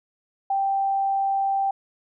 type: tone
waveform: sine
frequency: 784 Hz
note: G5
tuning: in tune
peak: -20 dBFS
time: 0.5-1.71 s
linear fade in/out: 5 ms
effects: none